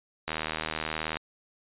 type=click train; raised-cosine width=0.3 ms; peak=-14 dBFS; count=71; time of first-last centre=0.28-1.169 s; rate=78.7 Hz; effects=resampled to 8000 Hz